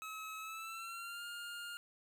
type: tone with pitch glide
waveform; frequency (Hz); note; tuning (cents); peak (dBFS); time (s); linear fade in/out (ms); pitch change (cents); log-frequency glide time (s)
25% pulse; 1286 to 1410.5; E6 to F6; -43 to +17; -40; 0.02-1.77; 0; +160; 0.38-1.25
effects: 11-bit